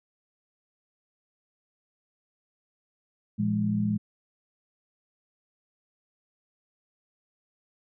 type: tone cluster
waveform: sine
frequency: 113.4 / 170.2 / 207.8 Hz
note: A#2 / F3 / G#3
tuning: -47 / -44 / +1 cents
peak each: -30 / -32 / -25 dBFS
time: 3.38-3.98 s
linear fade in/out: 20 ms
effects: none